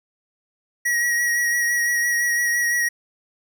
square tone with vibrato, 1906 Hz, A#6, 38 cents sharp, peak -19 dBFS, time 0.85-2.89 s, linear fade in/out 10 ms, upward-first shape sine, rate 5.9 Hz, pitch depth 23 cents each way, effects none

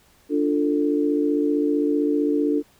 sine chord, D minor, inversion none, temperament equal with one note detuned, 293.7 / 349.2 / 444.6 Hz, D4 / F4 / A4, 0 / 0 / +18 cents, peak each -20 / -26 / -24 dBFS, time 0.29-2.63 s, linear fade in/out 50 ms, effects pink hiss -57 dBFS RMS until 2.79 s

